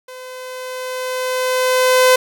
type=tone with level ramp; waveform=sawtooth; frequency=510 Hz; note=C5; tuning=44 cents flat; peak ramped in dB=-29 to -4 dBFS; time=0.08-2.16 s; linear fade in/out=5 ms; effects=none